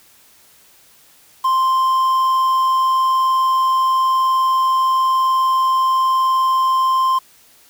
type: tone with quantisation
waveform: triangle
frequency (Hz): 1046.5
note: C6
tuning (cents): 0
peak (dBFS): -11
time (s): 1.44-7.19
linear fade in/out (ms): 10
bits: 6
effects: white hiss -50 dBFS RMS until 7.69 s